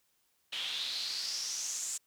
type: noise with band-pass filter sweep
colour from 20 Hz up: pink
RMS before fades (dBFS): -37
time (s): 0.52-1.98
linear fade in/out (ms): 10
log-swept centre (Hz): 3100 to 7600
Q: 5.4
effects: white hiss -74 dBFS RMS until 2.06 s